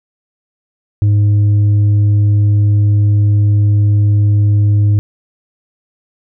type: tone with tanh clipping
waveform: triangle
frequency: 103.3 Hz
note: G#2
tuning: 9 cents flat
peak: -8 dBFS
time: 1.02-4.99 s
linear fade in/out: 0 ms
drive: 8 dB
effects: none